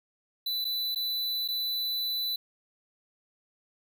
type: tone with dropouts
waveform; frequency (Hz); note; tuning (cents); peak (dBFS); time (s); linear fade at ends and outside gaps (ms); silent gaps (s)
square; 3988; B7; +16; -29; 0.46-2.36; 5; 0.645-0.65 / 0.948-0.958 / 1.478-1.485
effects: none